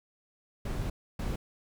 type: noise bursts at uneven times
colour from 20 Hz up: brown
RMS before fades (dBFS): -33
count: 2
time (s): 0.65-0.9 / 1.19-1.36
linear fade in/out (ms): 5
effects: none